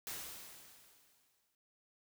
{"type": "noise with exponential decay", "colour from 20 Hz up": "white", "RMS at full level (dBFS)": -42, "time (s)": [0.07, 1.55], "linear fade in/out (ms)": 1, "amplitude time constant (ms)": 320, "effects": []}